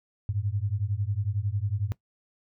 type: beating tone pair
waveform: sine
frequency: 96.5 / 107.5 Hz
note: G2 / A2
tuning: -27 / -40 cents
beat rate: 11 Hz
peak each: -29 dBFS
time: 0.29-1.92 s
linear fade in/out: 0 ms
effects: noise-tail reverb RT60 0.1 s tail -19 dB re dry